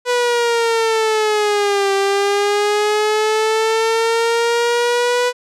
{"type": "linear two-way sweep", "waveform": "sawtooth", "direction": "down then up", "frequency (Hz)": [493.9, 392, 493.9], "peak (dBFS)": -10, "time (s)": [0.05, 5.33], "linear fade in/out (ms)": 50, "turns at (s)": 1.93, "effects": ["low-pass 8000 Hz 12 dB/octave"]}